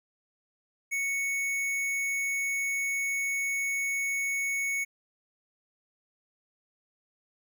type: tone with tanh clipping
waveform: sine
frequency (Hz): 2217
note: C#7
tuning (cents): 0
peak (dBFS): -29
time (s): 0.91-4.85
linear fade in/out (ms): 20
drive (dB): 18
effects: none